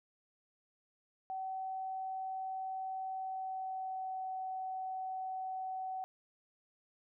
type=tone with pitch glide; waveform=sine; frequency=760 to 754.3 Hz; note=F#5 to F#5; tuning=+46 to +33 cents; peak=-37 dBFS; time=1.3-6.04 s; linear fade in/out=0 ms; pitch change=-13 cents; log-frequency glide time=3.15-4.3 s; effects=none